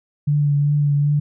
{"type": "tone with vibrato", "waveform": "sine", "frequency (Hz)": 145.3, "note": "D3", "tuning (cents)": -18, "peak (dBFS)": -14, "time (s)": [0.27, 1.2], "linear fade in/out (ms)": 10, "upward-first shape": "triangle", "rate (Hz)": 2.6, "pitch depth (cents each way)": 26, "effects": []}